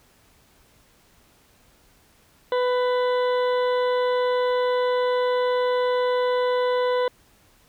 harmonic tone, 497.7 Hz, B4, 13 cents sharp, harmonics 1 / 2 / 3 / 4 / 6 / 7 / 8, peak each -20 / -27 / -35 / -37 / -42 / -40 / -43 dBFS, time 2.52-7.08 s, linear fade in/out 2 ms, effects pink hiss -58 dBFS RMS until 7.68 s

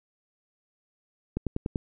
click train, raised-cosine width 3 ms, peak -15 dBFS, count 5, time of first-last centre 1.37-1.758 s, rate 10.3 Hz, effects none

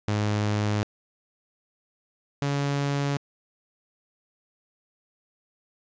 sawtooth tone pair in turn, 104.8 / 141.56 Hz, G#2 / C#3, +16 / +37 cents, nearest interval perfect fourth, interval 521 cents, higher second, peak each -19 / -20 dBFS, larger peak first, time 0.08-0.83 / 2.42-3.17 s, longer neither, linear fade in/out 0 ms, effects resampled to 16000 Hz + 10-bit

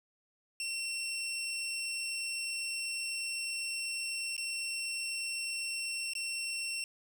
20% pulse tone with dropouts, 2717 Hz, F7, 48 cents flat, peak -30 dBFS, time 0.6-6.84 s, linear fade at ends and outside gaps 1 ms, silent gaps 4.366-4.379 / 6.135-6.152 s, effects none

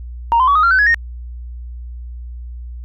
sine tone with pitch steps, 931 / 1027.1 / 1133 / 1249.9 / 1378.9 / 1521.2 / 1678.1 / 1851.3 Hz, A#5 / C6 / C#6 / D#6 / F6 / F#6 / G#6 / A#6, -2 / -32 / +37 / +7 / -22 / +48 / +18 / -12 cents, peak -8 dBFS, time 0.32-0.944 s, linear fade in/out 0 ms, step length 78 ms, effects tanh soft clip ceiling -6 dBFS + added 60 Hz sine -27 dBFS peak until 2.84 s

